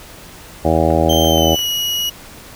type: harmonic tone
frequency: 80.7 Hz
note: E2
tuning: 36 cents flat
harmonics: 1 / 2 / 3 / 4 / 5 / 6 / 7 / 8 / 9 / 10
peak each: -19 / -21 / -22 / -19 / -22 / -23 / -18 / -22 / -21 / -23 dBFS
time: 0.64-1.56 s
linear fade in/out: 20 ms
type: clicks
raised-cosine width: 0.5 ms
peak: -19 dBFS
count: 5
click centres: 0.904 / 1.13 / 1.246 / 1.38 / 1.592 s
type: tone with pitch glide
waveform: 35% pulse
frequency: 3136 to 2909 Hz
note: G7 to F#7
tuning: 0 to -30 cents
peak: -15 dBFS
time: 1.09-2.1 s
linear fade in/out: 10 ms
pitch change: -130 cents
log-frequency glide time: 1.26-1.66 s
effects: pink hiss -38 dBFS RMS until 2.55 s